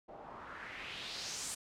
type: noise with low-pass filter sweep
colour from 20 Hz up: white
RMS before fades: -45 dBFS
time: 0.08-1.55 s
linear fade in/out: 10 ms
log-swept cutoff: 640 to 8900 Hz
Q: 2.5
effects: none